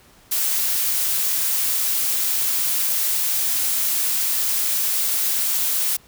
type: noise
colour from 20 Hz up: blue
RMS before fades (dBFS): -21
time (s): 0.31-5.97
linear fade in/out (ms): 10
effects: pink hiss -52 dBFS RMS until 6.07 s